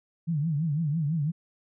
sine tone with vibrato, 154.7 Hz, D#3, 10 cents flat, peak -24 dBFS, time 0.27-1.32 s, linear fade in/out 20 ms, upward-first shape triangle, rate 6 Hz, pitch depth 190 cents each way, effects none

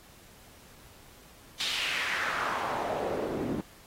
pink noise with band-pass filter sweep, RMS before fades -32 dBFS, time 1.6-3.61 s, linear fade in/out 2 ms, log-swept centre 3800 to 260 Hz, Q 2.5, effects pink hiss -55 dBFS RMS until 3.86 s + AAC 48 kbps

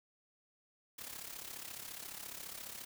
white noise with amplitude modulation, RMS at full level -44 dBFS, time 0.98-2.85 s, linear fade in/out 10 ms, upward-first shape sine, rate 34.5 Hz, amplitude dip 70%, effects none

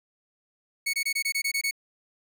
sawtooth tone bursts, 2217 Hz, C#7, in tune, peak -21 dBFS, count 9, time 0.86-1.711 s, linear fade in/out 10 ms, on 75 ms, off 22 ms, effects none

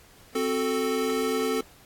square chord, F# diminished, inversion second, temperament equal, 261.6 / 370 / 440 Hz, C4 / F#4 / A4, 0 / 0 / 0 cents, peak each -30 / -33 / -27 dBFS, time 0.35-1.61 s, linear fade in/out 5 ms, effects pink hiss -54 dBFS RMS until 1.85 s + AAC 64 kbps

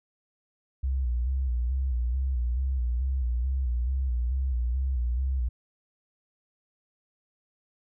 sine tone with vibrato, 63 Hz, B1, 35 cents sharp, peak -24 dBFS, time 0.83-5.49 s, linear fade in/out 10 ms, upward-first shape square, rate 2.3 Hz, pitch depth 80 cents each way, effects none

